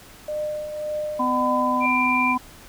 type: tone with tremolo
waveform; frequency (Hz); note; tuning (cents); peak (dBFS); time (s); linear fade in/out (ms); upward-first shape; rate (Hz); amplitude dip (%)
sine; 605; D#5; -49; -23; 0.28-1.86; 5; triangle; 1.8; 55
type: harmonic tone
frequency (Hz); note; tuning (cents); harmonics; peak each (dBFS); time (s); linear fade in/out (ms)
252; B3; +35; 1 / 3 / 4; -24 / -31 / -21; 1.19-2.38; 10
type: tone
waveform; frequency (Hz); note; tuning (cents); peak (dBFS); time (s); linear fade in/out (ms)
sine; 2371; D7; +16; -21; 1.8-2.36; 50
effects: pink hiss -46 dBFS RMS until 2.68 s